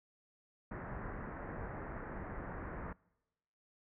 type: low-pass noise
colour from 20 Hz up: pink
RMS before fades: -44 dBFS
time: 0.71-2.93 s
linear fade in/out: 5 ms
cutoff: 1900 Hz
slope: 48 dB/octave
effects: noise-tail reverb RT60 1.0 s tail -25 dB re dry